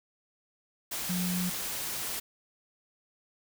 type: tone in noise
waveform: sine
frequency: 180 Hz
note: F#3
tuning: 47 cents flat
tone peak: -29 dBFS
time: 1.09-1.5 s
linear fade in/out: 10 ms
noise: white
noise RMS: -35 dBFS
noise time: 0.91-2.2 s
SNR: +3 dB
effects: none